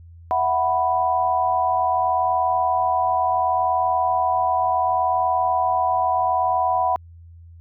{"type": "chord", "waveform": "sine", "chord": "E suspended second", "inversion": "none", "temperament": "equal", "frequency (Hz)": [659.3, 740, 987.8], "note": ["E5", "F#5", "B5"], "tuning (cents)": [0, 0, 0], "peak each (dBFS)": [-26, -20, -21], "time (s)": [0.31, 6.96], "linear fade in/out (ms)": 0, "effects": ["added 84 Hz sine -41 dBFS peak until 7.6 s"]}